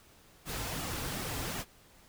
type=noise with flanger; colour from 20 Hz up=pink; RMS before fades=-37 dBFS; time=0.45-1.65 s; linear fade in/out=50 ms; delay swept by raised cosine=1.9 to 5.5 ms; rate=2.7 Hz; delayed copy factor=-0.6; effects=pink hiss -60 dBFS RMS until 2.08 s